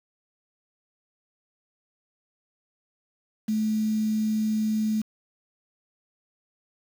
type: tone with quantisation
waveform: sine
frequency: 216.5 Hz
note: A3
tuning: 28 cents flat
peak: -22 dBFS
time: 3.48-5.02 s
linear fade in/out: 10 ms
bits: 7
effects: none